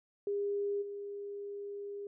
sine tone with level steps, 404.8 Hz, G#4, 44 cents flat, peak -31 / -39 dBFS, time 0.27-2.07 s, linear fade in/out 2 ms, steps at 0.81 s, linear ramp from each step 20 ms, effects none

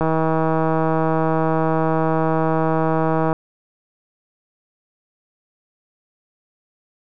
click train, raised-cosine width 1 ms, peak -6 dBFS, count 532, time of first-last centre 0.01-3.329 s, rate 160 Hz, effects none

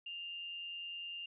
sine tone with amplitude modulation, 2800 Hz, F7, 4 cents sharp, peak -40 dBFS, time 0.06-1.26 s, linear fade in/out 5 ms, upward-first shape sine, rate 170 Hz, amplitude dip 35%, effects none

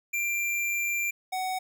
square tone pair in turn, 2371 / 746.8 Hz, D7 / F#5, +16 / +16 cents, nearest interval octave + minor sixth, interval 2000 cents, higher first, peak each -27 / -29 dBFS, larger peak first, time 0.13-1.11 / 1.32-1.59 s, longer first, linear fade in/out 10 ms, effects 11-bit

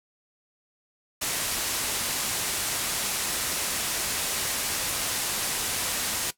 white low-pass noise, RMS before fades -29 dBFS, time 1.21-6.31 s, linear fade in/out 10 ms, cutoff 12000 Hz, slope 24 dB/octave, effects noise-tail reverb RT60 0.1 s tail -17 dB re dry

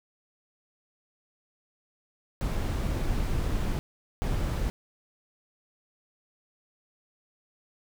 brown noise bursts at uneven times, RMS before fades -28 dBFS, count 2, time 2.41-3.79 / 4.22-4.7 s, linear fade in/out 0 ms, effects none

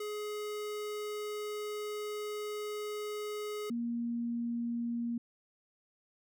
square / sine tone pair in turn, 420 / 235.7 Hz, G#4 / A#3, +19 / +19 cents, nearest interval minor seventh, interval 1000 cents, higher first, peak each -37 / -32 dBFS, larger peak second, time 0-3.7 / 3.7-5.18 s, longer first, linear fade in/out 5 ms, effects none

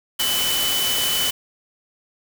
sine tone in noise, 3000 Hz, F#7, 23 cents sharp, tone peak -22 dBFS, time 0.19-1.31 s, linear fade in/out 10 ms, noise white, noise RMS -23 dBFS, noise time 0.19-1.31 s, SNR -2 dB, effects none

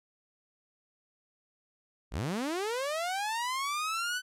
sawtooth linear sweep, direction up, 39.19 to 1519 Hz, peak -27 dBFS, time 2.11-4.22 s, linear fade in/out 50 ms, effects low-pass 11000 Hz 12 dB/octave

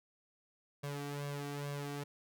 sawtooth tone with flanger, 143.4 Hz, D3, 41 cents flat, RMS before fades -41 dBFS, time 0.83-2.04 s, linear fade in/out 10 ms, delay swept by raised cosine 1.8 to 2.63 ms, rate 2.3 Hz, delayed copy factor +0.7, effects none

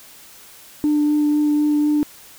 sine tone with vibrato, 297.5 Hz, D4, 22 cents sharp, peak -13 dBFS, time 0.84-2.03 s, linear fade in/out 0 ms, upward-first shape sine, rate 4 Hz, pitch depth 9 cents each way, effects tanh soft clip ceiling -11 dBFS + white hiss -44 dBFS RMS until 2.38 s

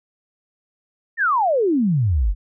sine exponential sweep, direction down, 1880 to 41.8 Hz, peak -15 dBFS, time 1.17-2.35 s, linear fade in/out 50 ms, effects none

